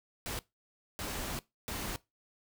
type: noise bursts at uneven times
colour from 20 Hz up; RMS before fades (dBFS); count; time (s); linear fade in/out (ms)
pink; -38; 3; 0.26-0.39 / 0.99-1.39 / 1.68-1.96; 0
effects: noise-tail reverb RT60 0.2 s tail -20 dB re dry